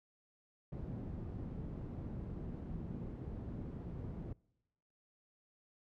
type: low-pass noise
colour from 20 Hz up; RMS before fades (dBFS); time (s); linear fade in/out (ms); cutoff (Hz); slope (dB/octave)
white; -44; 0.72-4.33; 5; 190; 12
effects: noise-tail reverb RT60 1.0 s tail -26 dB re dry